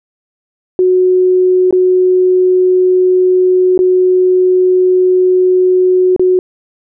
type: tone with dropouts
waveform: sine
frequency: 367.6 Hz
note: F#4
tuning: 11 cents flat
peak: -6 dBFS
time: 0.79-6.39 s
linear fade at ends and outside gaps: 1 ms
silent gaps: 1.709-1.726 / 3.777-3.79 / 6.163-6.195 s
effects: none